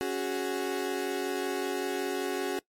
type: chord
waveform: 35% pulse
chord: C# suspended fourth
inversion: none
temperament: equal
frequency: 277.2 / 370 / 415.3 Hz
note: C#4 / F#4 / G#4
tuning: 0 / 0 / 0 cents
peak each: -34 / -30 / -33 dBFS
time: 0.01-2.59 s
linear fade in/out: 0 ms
effects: noise-tail reverb RT60 0.1 s tail -21 dB re dry + MP3 64 kbps